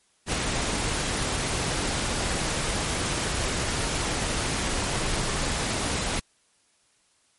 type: noise with ADSR envelope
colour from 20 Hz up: pink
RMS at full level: -25 dBFS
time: 0.26-6.2 s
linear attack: 63 ms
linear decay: 21 ms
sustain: -2 dB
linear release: 10 ms
effects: white hiss -65 dBFS RMS until 7.38 s + MP3 48 kbps